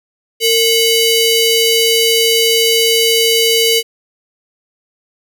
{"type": "ring-modulated tone", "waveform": "sawtooth", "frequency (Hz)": 1717, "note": "A6", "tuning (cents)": -43, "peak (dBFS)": -3, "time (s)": [0.4, 3.83], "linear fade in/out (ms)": 50, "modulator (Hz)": 1260, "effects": []}